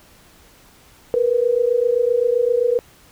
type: tone pair together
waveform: sine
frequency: 466.2 / 493.9 Hz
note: A#4 / B4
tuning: 0 / 0 cents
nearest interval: minor second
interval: 100 cents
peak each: -18 / -17 dBFS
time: 1.14-2.79 s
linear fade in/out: 0 ms
effects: pink hiss -50 dBFS RMS until 3.11 s